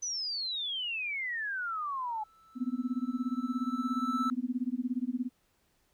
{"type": "exponential sweep", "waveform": "sine", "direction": "down", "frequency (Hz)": [6120, 839], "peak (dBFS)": -32, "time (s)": [0.02, 2.24], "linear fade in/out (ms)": 10}
{"type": "tone with exponential growth", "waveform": "triangle", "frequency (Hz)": 1318.5, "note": "E6", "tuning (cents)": 0, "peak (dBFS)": -27, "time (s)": [1.77, 4.3], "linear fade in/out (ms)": 1, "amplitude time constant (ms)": 550}
{"type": "tone with tremolo", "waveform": "sine", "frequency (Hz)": 250, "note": "B3", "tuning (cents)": 21, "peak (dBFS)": -26, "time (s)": [2.55, 5.3], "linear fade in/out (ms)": 50, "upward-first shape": "sine", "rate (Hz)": 17, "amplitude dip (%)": 100}
{"effects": ["pink hiss -72 dBFS RMS until 5.93 s"]}